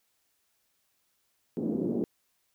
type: band-pass noise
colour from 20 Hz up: pink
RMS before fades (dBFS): -30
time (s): 1.57-2.04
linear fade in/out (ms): 0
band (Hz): 210 to 380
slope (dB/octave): 24
effects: white hiss -74 dBFS RMS until 2.54 s